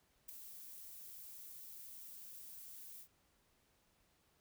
violet noise with ADSR envelope, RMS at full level -45 dBFS, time 0.28-3.08 s, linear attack 14 ms, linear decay 4 ms, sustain -8 dB, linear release 83 ms, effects pink hiss -75 dBFS RMS until 4.4 s

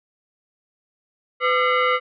sine tone with frequency modulation, 349.2 Hz, F4, in tune, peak -16 dBFS, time 1.4-2 s, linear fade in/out 50 ms, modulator 852 Hz, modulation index 2.4, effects none

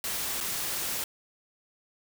white noise with dropouts, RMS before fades -32 dBFS, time 0.04-1.04 s, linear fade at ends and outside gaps 2 ms, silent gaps 0.405-0.409 s, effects none

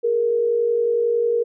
sine tone pair together, 418.1 / 469.1 Hz, G#4 / A#4, +12 / +11 cents, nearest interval major second, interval 199 cents, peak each -25 / -17 dBFS, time 0.03-1.44 s, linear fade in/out 20 ms, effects none

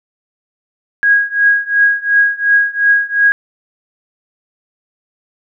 sine tone with tremolo, 1645 Hz, G#6, 17 cents flat, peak -5 dBFS, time 1.03-3.32 s, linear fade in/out 0 ms, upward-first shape triangle, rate 2.8 Hz, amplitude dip 95%, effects none

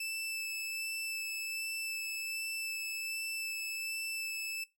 sawtooth tone with vibrato, 2637 Hz, E7, in tune, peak -33 dBFS, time 0-4.64 s, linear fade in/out 5 ms, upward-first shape sine, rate 1.3 Hz, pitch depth 10 cents each way, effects noise-tail reverb RT60 0.2 s tail -19 dB re dry

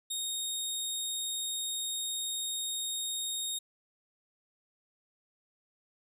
20% pulse tone, 3719 Hz, A#7, 5 cents flat, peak -27 dBFS, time 0.1-3.59 s, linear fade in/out 10 ms, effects none

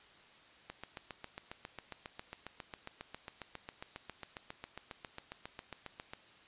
click train, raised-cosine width 0.3 ms, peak -27 dBFS, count 41, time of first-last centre 0.7-6.135 s, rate 7.36 Hz, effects white hiss -60 dBFS RMS until 6.47 s + resampled to 8000 Hz

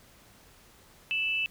sine tone pair together, 2637 / 2962 Hz, E7 / F#7, 0 / +1 cents, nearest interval major second, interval 201 cents, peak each -27 / -34 dBFS, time 1.11-1.46 s, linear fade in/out 0 ms, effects pink hiss -57 dBFS RMS until 1.5 s

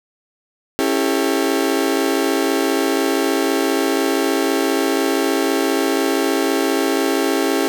35% pulse chord, A dominant seventh, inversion first, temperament just, 275 / 330 / 396 / 440 Hz, C#4 / E4 / G4 / A4, -14 / +2 / +18 / 0 cents, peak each -19 / -20 / -19 / -23 dBFS, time 0.79-7.68 s, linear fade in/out 0 ms, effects none

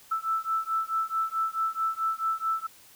sine beating tone pair, 1318.5 / 1323.1 Hz, E6 / E6, 0 / +6 cents, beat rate 4.6 Hz, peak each -29 dBFS, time 0.11-2.67 s, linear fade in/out 10 ms, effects white hiss -54 dBFS RMS until 2.95 s

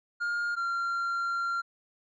triangle tone pair in turn, 1414 / 1380.1 Hz, F6 / F6, +21 / -21 cents, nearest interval unison, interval 42 cents, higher first, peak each -26 dBFS, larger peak neither, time 0.2-0.56 / 0.56-1.62 s, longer second, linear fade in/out 20 ms, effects resampled to 16000 Hz

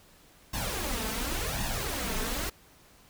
pink noise with flanger, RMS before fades -32 dBFS, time 0.53-2.5 s, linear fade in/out 10 ms, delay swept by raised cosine 1.1 to 4.6 ms, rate 0.91 Hz, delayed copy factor +0.7, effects pink hiss -58 dBFS RMS until 3.09 s

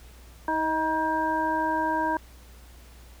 harmonic tone with a mistuned harmonic, 317.3 Hz, D#4, 34 cents sharp, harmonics 1 / 2 / 3 / 5, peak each -30 / -32 / -25 / -32 dBFS, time 0.48-2.17 s, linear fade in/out 2 ms, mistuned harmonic 2, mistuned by -18 cents, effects added 60 Hz sine -47 dBFS peak until 3.2 s + pink hiss -54 dBFS RMS until 3.2 s

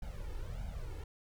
brown noise with flanger, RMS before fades -41 dBFS, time 0.02-1.04 s, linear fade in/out 5 ms, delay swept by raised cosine 1.3 to 2.3 ms, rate 1.6 Hz, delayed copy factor +0.95, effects none

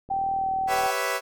click train, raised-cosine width 2 ms, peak -30 dBFS, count 32, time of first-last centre 0.09-0.861 s, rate 40.2 Hz
sine tone with pitch glide, 779 to 767.4 Hz, G5 to G5, -11 to -37 cents, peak -23 dBFS, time 0.1-0.91 s, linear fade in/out 10 ms, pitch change -26 cents, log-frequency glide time 0.34-0.5 s
15% pulse chord, C# half-diminished seventh, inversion second, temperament equal, 392 / 493.9 / 554.4 / 659.3 Hz, G4 / B4 / C#5 / E5, 0 / 0 / 0 / 0 cents, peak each -27 / -23 / -24 / -24 dBFS, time 0.67-1.21 s, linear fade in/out 50 ms
effects none

